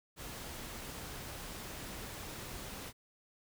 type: noise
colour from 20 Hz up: pink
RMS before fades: -45 dBFS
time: 0.16-2.93 s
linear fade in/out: 50 ms
effects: none